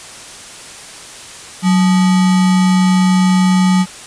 sine tone with sample-and-hold, 185 Hz, F#3, in tune, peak -8 dBFS, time 1.62-3.86 s, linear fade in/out 50 ms, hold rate 1050 Hz, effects white hiss -33 dBFS RMS until 4.06 s + resampled to 22050 Hz

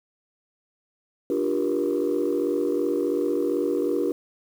sine chord, G minor seventh, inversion second, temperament equal with one note detuned, 293.7 / 349.2 / 392 / 475.7 Hz, D4 / F4 / G4 / Bb4, 0 / 0 / 0 / +35 cents, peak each -26 dBFS, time 1.3-4.12 s, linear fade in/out 2 ms, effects tanh soft clip ceiling -15 dBFS + 8-bit

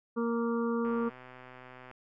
harmonic tone, 233.1 Hz, A#3, in tune, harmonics 1 / 2 / 4 / 5 / 6, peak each -30 / -32 / -43 / -39 / -45 dBFS, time 0.16-1.1 s, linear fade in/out 20 ms
click train, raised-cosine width 0.5 ms, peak -34 dBFS, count 136, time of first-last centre 0.85-1.913 s, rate 127 Hz
effects none

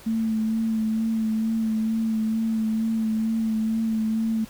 sine tone with vibrato, 221.8 Hz, A3, 14 cents sharp, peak -21 dBFS, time 0.06-4.45 s, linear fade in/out 10 ms, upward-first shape sine, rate 2.2 Hz, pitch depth 22 cents each way, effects pink hiss -47 dBFS RMS until 4.49 s

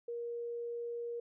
sine tone, 472.2 Hz, A#4, 22 cents sharp, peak -37 dBFS, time 0.08-1.2 s, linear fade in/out 5 ms, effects none

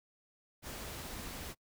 pink noise, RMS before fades -44 dBFS, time 0.62-1.55 s, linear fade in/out 50 ms, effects noise-tail reverb RT60 0.1 s tail -25 dB re dry

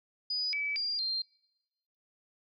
sine tone with pitch steps, 4949 / 2296 / 4792 / 4180 Hz, D#8 / D7 / D8 / C8, -10 / -40 / +34 / -2 cents, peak -30 dBFS, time 0.3-1.22 s, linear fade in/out 5 ms, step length 230 ms, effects noise-tail reverb RT60 1.0 s tail -25 dB re dry

